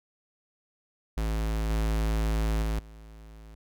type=tone with level steps; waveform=square; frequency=54.2 Hz; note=A1; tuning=25 cents flat; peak=-27 / -25 / -27 / -46 dBFS; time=1.17-3.55 s; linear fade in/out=5 ms; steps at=1.7 / 2.62 / 2.79 s; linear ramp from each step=2 ms; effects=none